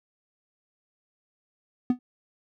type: tone with exponential decay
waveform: triangle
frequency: 248.6 Hz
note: B3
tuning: 12 cents sharp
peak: -13 dBFS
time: 1.9-1.99 s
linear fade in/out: 2 ms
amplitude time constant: 18 ms
effects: none